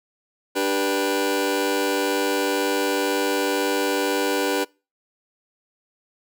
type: chord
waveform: sawtooth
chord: G major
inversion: second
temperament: just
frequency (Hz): 294 / 392 / 490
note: D4 / G4 / B4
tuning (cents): +2 / 0 / -14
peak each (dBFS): -21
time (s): 0.55-4.65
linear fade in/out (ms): 20
effects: noise-tail reverb RT60 0.3 s tail -24 dB re dry